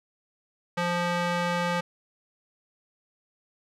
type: tone with band-pass filter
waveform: square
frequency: 174.61 Hz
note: F3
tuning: in tune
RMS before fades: -27 dBFS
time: 0.77-1.81 s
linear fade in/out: 10 ms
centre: 1400 Hz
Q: 0.59
effects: none